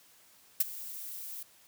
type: noise with ADSR envelope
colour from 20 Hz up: violet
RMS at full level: -23 dBFS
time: 0.6-1.43 s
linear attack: 6 ms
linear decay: 24 ms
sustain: -19 dB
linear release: 5 ms
effects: white hiss -61 dBFS RMS until 1.67 s + high-pass 60 Hz 12 dB/octave